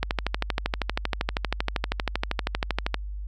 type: click train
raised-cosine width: 0.3 ms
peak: -8 dBFS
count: 38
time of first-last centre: 0.03-2.943 s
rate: 12.7 Hz
effects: added 50 Hz sine -31 dBFS peak until 3.27 s